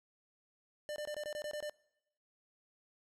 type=tone bursts; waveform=square; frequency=597 Hz; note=D5; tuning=28 cents sharp; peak=-39 dBFS; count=9; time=0.89-1.696 s; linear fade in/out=0 ms; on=70 ms; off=22 ms; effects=noise-tail reverb RT60 0.9 s tail -25 dB re dry + low-pass 11000 Hz 12 dB/octave